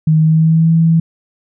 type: tone with pitch glide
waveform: sine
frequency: 157 to 163.95 Hz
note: D#3 to E3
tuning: +16 to -9 cents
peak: -7 dBFS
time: 0.07-1 s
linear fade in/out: 5 ms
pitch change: +75 cents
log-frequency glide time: 0.18-0.72 s
effects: none